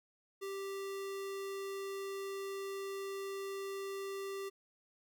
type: tone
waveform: square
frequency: 392 Hz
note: G4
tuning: in tune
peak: -40 dBFS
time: 0.41-4.5 s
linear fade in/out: 20 ms
effects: none